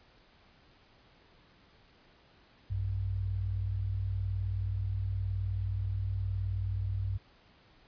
sine tone pair together, 58.07 / 97.1 Hz, A#1 / G2, -6 / -16 cents, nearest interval major sixth, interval 890 cents, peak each -36 / -31 dBFS, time 2.7-7.18 s, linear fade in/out 10 ms, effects pink hiss -62 dBFS RMS until 7.87 s + resampled to 11025 Hz

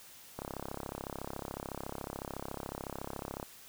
click train, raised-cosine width 1 ms, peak -24 dBFS, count 104, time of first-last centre 0.39-3.428 s, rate 33.9 Hz, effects white hiss -54 dBFS RMS until 3.68 s

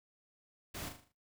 pink noise with echo, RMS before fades -43 dBFS, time 0.74-0.89 s, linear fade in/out 10 ms, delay 39 ms, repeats 6, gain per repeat -6 dB, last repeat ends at 1.124 s, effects noise-tail reverb RT60 0.2 s tail -17 dB re dry

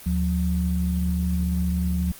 sine tone pair together, 75.1 / 178.62 Hz, D2 / F3, +39 / +39 cents, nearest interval octave + minor third, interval 1500 cents, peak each -23 dBFS, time 0.06-2.12 s, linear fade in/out 5 ms, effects white hiss -43 dBFS RMS until 2.19 s + Opus 24 kbps

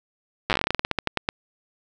slowing click train, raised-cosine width 0.3 ms, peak -5 dBFS, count 20, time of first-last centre 0.5-1.289 s, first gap 8 ms, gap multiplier 1.16, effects none

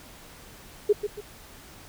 sine tone with echo, 415.3 Hz, G#4, in tune, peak -15 dBFS, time 0.89-0.93 s, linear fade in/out 10 ms, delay 140 ms, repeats 2, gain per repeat -9 dB, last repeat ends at 1.21 s, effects pink hiss -48 dBFS RMS until 1.88 s

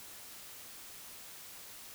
silence, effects white hiss -50 dBFS RMS until 1.94 s

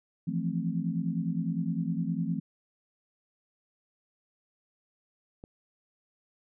sine chord, F major seventh, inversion third, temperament equal, 164.81 / 174.61 / 220 / 261.6 Hz, E3 / F3 / A3 / C4, 0 / 0 / 0 / 0 cents, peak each -32 / -32 / -35 / -36 dBFS, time 0.27-2.4 s, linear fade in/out 10 ms
click, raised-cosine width 2 ms, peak -31 dBFS, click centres 5.439 s
effects none

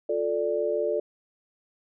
sine chord, D minor, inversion first, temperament equal with one note detuned, 354.7 / 440 / 587.3 Hz, F4 / A4 / D5, +27 / 0 / 0 cents, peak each -31 / -27 / -27 dBFS, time 0.09-1 s, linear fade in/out 5 ms, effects none

